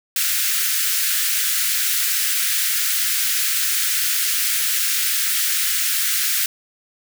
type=high-pass noise; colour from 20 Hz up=white; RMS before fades=-20 dBFS; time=0.16-6.46 s; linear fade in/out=2 ms; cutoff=1400 Hz; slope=48 dB/octave; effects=none